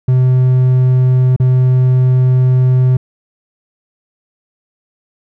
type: tone with dropouts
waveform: triangle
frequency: 127.9 Hz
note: C3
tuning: 39 cents flat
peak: -5 dBFS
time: 0.08-2.97 s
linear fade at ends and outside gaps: 5 ms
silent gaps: 1.363-1.399 s
effects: none